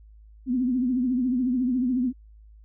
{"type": "tone with vibrato", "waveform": "sine", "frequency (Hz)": 251.8, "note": "B3", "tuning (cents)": 34, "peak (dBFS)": -21, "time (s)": [0.46, 2.13], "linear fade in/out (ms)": 50, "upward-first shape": "triangle", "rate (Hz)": 14, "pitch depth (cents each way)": 110, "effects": ["added 53 Hz sine -47 dBFS peak until 2.64 s"]}